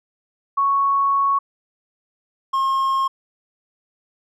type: tone pair in turn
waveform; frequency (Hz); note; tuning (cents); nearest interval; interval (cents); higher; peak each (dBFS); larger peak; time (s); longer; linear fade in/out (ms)
sine / triangle; 1108.7 / 1074; C#6 / C6; 0 / +45; minor second; 55; first; -15; neither; 0.57-1.39 / 2.53-3.08; first; 10
effects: none